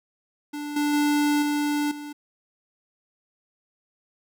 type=tone with level steps; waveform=square; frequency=293.7 Hz; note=D4; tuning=in tune; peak=-31 / -22 / -20 / -23 / -35 dBFS; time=0.53-2.13 s; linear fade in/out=10 ms; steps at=0.76 / 0.93 / 1.42 / 1.91 s; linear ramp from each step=5 ms; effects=none